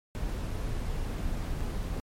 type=noise with dropouts; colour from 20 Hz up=brown; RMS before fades=-32 dBFS; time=0.15-2 s; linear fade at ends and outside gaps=0 ms; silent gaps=0.508-0.512 / 1.607-1.612 s; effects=MP3 64 kbps